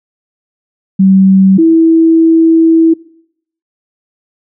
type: tone pair in turn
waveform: sine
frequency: 191.6 / 326.5 Hz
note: G3 / E4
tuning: -39 / -17 cents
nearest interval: major sixth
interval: 922 cents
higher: second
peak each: -3 dBFS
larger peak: neither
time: 0.99-1.58 / 1.58-2.94 s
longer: second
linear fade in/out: 10 ms
effects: noise-tail reverb RT60 0.7 s tail -22 dB re dry